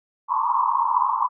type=band-pass noise; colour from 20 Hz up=white; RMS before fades=-21 dBFS; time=0.28-1.29 s; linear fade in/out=50 ms; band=910 to 1100 Hz; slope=96 dB/octave; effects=none